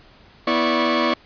sawtooth tone cluster, 245.2 / 328.4 / 582 / 1097 Hz, B3 / E4 / D5 / C#6, -12 / -6 / -16 / -18 cents, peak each -19 dBFS, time 0.47-1.14 s, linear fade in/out 5 ms, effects pink hiss -50 dBFS RMS until 1.25 s + resampled to 11025 Hz

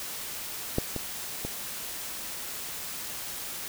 clicks, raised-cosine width 2 ms, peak -11 / -18 / -19 dBFS, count 3, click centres 0.784 / 0.963 / 1.45 s, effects white hiss -37 dBFS RMS until 3.68 s

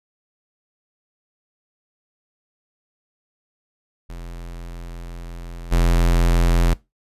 square tone with level steps, 42.82 Hz, F1, 33 cents flat, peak -32 / -14 dBFS, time 4.09-6.74 s, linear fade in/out 10 ms, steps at 5.71 s, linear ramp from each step 20 ms, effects noise-tail reverb RT60 0.2 s tail -20 dB re dry + resampled to 32000 Hz

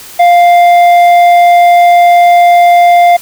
triangle tone with tanh clipping, 699 Hz, F5, 1 cent sharp, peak -3 dBFS, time 0.19-3.17 s, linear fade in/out 10 ms, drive 12 dB, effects white hiss -30 dBFS RMS until 3.21 s

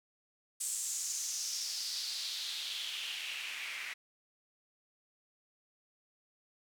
white noise with band-pass filter sweep, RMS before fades -39 dBFS, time 0.6-3.94 s, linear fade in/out 10 ms, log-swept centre 8100 to 2100 Hz, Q 3.6, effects none

